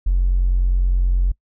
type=tone; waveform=triangle; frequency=44.9 Hz; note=F1; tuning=49 cents sharp; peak=-10 dBFS; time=0.06-1.32 s; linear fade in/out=10 ms; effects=noise-tail reverb RT60 0.1 s tail -26 dB re dry + tanh soft clip ceiling -11 dBFS